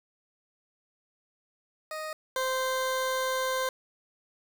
20% pulse tone pair in turn, 622.3 / 519.8 Hz, D#5 / C5, 0 / -11 cents, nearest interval minor third, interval 311 cents, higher first, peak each -30 / -22 dBFS, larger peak second, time 1.91-2.13 / 2.36-3.69 s, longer second, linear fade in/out 2 ms, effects 8-bit

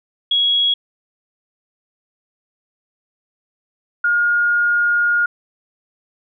sine tone pair in turn, 3325 / 1424.9 Hz, G#7 / F6, +1 / +34 cents, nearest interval octave + minor third, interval 1467 cents, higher first, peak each -13 dBFS, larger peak neither, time 0.31-0.74 / 4.04-5.26 s, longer second, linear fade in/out 5 ms, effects none

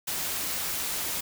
white noise, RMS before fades -31 dBFS, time 0.07-1.21 s, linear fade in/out 10 ms, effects none

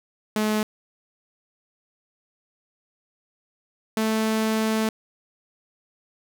sawtooth tone pair in turn, 214.2 / 219.7 Hz, A3 / A3, -46 / -2 cents, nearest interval unison, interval 44 cents, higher second, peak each -17 dBFS, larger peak neither, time 0.36-0.63 / 3.97-4.89 s, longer second, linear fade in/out 2 ms, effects none

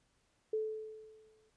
sine tone with exponential decay, 435.2 Hz, A4, 19 cents flat, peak -30 dBFS, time 0.53-1.5 s, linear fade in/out 5 ms, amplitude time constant 210 ms, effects pink hiss -75 dBFS RMS until 1.56 s + resampled to 22050 Hz

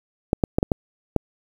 clicks, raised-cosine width 2 ms, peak -4 dBFS, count 6, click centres 0.331 / 0.438 / 0.585 / 0.629 / 0.718 / 1.163 s, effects 7-bit

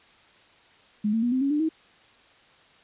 sine tone with pitch steps, 210 / 225.1 / 241.2 / 258.5 / 277.1 / 297 / 318.3 Hz, G#3 / A3 / B3 / C4 / C#4 / D4 / D#4, +19 / +40 / -41 / -21 / -1 / +20 / +39 cents, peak -21 dBFS, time 1.04-1.691 s, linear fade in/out 10 ms, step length 93 ms, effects white hiss -56 dBFS RMS until 2.83 s + resampled to 8000 Hz

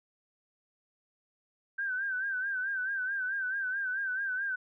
sine tone with vibrato, 1554 Hz, G6, 16 cents flat, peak -30 dBFS, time 1.78-4.56 s, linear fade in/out 10 ms, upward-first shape sine, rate 4.6 Hz, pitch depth 76 cents each way, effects none

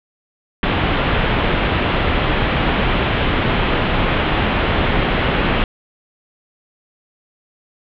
pink low-pass noise, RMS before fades -17 dBFS, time 0.63-5.64 s, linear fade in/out 2 ms, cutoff 3400 Hz, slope 48 dB/octave, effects none

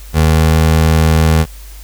25% pulse tone with pitch glide, 79 to 79.69 Hz, D#2 to D#2, +27 to +42 cents, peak -4 dBFS, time 0.13-1.46 s, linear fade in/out 50 ms, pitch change +15 cents, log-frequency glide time 0.27-0.58 s, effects added 50 Hz sine -30 dBFS peak until 1.83 s + white hiss -40 dBFS RMS until 1.83 s

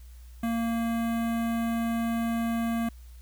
square tone with notch filter, 230.5 Hz, A#3, 19 cents flat, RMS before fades -28 dBFS, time 0.43-2.89 s, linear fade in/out 5 ms, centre 5100 Hz, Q 0.69, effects added 60 Hz sine -44 dBFS peak until 3.21 s + white hiss -61 dBFS RMS until 3.21 s

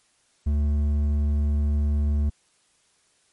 sine tone with hard clipping, 73.42 Hz, D2, in tune, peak -21 dBFS, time 0.46-2.3 s, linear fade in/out 10 ms, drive 6 dB, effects white hiss -64 dBFS RMS until 3.32 s + MP3 48 kbps

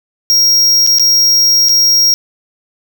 square tone with dropouts, 5600 Hz, F8, 4 cents sharp, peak -7 dBFS, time 0.3-2.14 s, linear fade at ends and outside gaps 0 ms, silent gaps 0.865-0.873 / 0.985-0.996 / 1.686-1.693 s, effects none

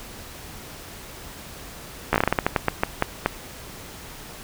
slowing click train, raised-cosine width 0.5 ms, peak -3 dBFS, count 15, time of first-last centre 2.13-3.26 s, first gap 13 ms, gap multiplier 1.25, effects pink hiss -40 dBFS RMS until 4.43 s

